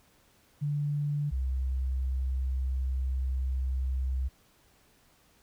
sine tone pair in turn, 146 / 65.04 Hz, D3 / C2, -10 / -10 cents, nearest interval octave + major second, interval 1400 cents, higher first, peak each -27 dBFS, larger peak neither, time 0.61-1.31 / 1.31-4.29 s, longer second, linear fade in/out 20 ms, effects pink hiss -64 dBFS RMS until 5.42 s

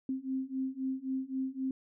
sine beating tone pair, 261.6 / 265.4 Hz, C4 / C4, 0 / +25 cents, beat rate 3.8 Hz, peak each -36 / -35 dBFS, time 0.09-1.71 s, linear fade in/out 2 ms, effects none

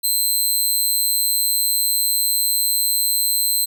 10% pulse tone, 4100 Hz, C8, 36 cents flat, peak -10 dBFS, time 0.03-3.66 s, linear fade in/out 20 ms, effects none

